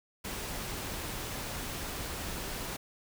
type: noise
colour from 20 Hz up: pink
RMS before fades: -38 dBFS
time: 0.24-2.77 s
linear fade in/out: 10 ms
effects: none